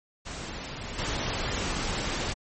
pink noise with level steps, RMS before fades -37 / -30 dBFS, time 0.25-2.34 s, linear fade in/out 20 ms, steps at 0.98 s, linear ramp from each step 10 ms, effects MP3 32 kbps

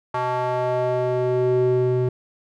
square tone with band-pass filter sweep, 125.6 Hz, B2, 30 cents sharp, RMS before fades -21 dBFS, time 0.14-2.09 s, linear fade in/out 5 ms, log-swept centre 960 to 280 Hz, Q 2.6, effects none

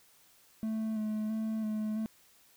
triangle tone with vibrato, 217.4 Hz, A3, 21 cents flat, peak -29 dBFS, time 0.63-2.06 s, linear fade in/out 0 ms, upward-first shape square, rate 1.5 Hz, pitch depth 20 cents each way, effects white hiss -63 dBFS RMS until 2.56 s

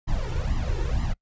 brown noise with flanger, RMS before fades -25 dBFS, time 0.07-1.14 s, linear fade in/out 20 ms, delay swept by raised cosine 0.98 to 2.28 ms, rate 2.1 Hz, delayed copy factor +1, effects noise-tail reverb RT60 0.1 s tail -25 dB re dry + resampled to 16000 Hz

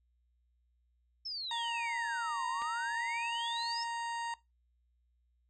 sine exponential two-way sweep, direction down then up, 5390 to 977 to 5390 Hz, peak -37 dBFS, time 1.25-3.84 s, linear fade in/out 10 ms, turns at 2.47 s
harmonic tone, 932.3 Hz, A#5, in tune, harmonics 1 / 2 / 3 / 4 / 5 / 7 / 8 / 9, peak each -36 / -44 / -49 / -53 / -52 / -56 / -57 / -57 dBFS, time 1.51-4.34 s, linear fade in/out 2 ms
clicks, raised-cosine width 0.3 ms, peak -32 dBFS, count 2, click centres 2.618 / 2.622 s
effects noise-tail reverb RT60 0.2 s tail -19 dB re dry + added 60 Hz sine -70 dBFS peak until 5.49 s

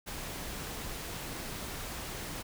pink noise, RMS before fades -40 dBFS, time 0.06-2.43 s, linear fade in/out 20 ms, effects none

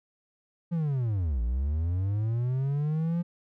triangle linear two-way sweep, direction down then up, 174.61 to 55.4 to 174.61 Hz, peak -23 dBFS, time 0.71-3.23 s, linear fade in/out 20 ms, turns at 1.42 s, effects none

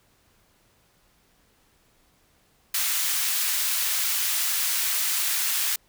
white high-pass noise, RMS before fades -25 dBFS, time 2.74-5.76 s, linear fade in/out 5 ms, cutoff 1400 Hz, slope 12 dB/octave, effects pink hiss -63 dBFS RMS until 5.88 s

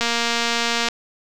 click train, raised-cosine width 0.2 ms, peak -4 dBFS, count 206, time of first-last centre 0.01-0.886 s, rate 234 Hz, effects none

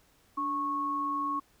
sine tone pair together, 291 / 1100 Hz, D4 / C#6, -16 / -14 cents, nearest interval octave + major seventh, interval 2302 cents, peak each -37 / -29 dBFS, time 0.37-1.4 s, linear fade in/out 10 ms, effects pink hiss -65 dBFS RMS until 1.6 s

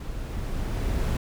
brown noise with level ramp, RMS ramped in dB -34 to -24 dBFS, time 0-1.17 s, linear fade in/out 5 ms, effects none

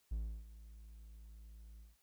triangle tone with ADSR envelope, 55 Hz, A1, in tune, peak -33 dBFS, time 0.11-1.97 s, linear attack 10 ms, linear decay 320 ms, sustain -17 dB, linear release 170 ms, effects white hiss -75 dBFS RMS until 2.02 s

